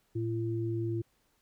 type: tone pair together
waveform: sine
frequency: 113.2 / 340 Hz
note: A2 / F4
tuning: +50 / -46 cents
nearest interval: octave + perfect fifth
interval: 1904 cents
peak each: -32 / -33 dBFS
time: 0.15-1.02 s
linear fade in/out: 10 ms
effects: pink hiss -72 dBFS RMS until 1.41 s